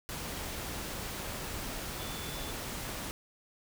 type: tone in noise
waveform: sine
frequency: 3479 Hz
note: A7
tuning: 20 cents flat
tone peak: -47 dBFS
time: 1.99-2.51 s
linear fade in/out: 0 ms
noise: pink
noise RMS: -39 dBFS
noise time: 0.09-3.11 s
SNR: -11 dB
effects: none